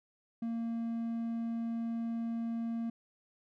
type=tone; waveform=triangle; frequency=230.3 Hz; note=A#3; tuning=21 cents flat; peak=-31 dBFS; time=0.42-2.9 s; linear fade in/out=5 ms; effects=none